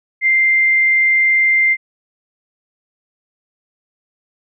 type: tone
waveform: sine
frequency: 2093 Hz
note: C7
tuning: in tune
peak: -10 dBFS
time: 0.21-1.77 s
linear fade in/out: 50 ms
effects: none